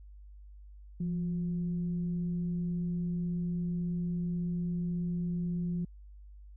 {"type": "tone with frequency modulation", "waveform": "sine", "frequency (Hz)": 172.9, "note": "F3", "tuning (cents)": -17, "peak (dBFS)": -30, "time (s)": [1, 5.85], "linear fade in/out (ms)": 5, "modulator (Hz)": 192, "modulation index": 0.21, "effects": ["added 50 Hz sine -48 dBFS peak until 6.56 s"]}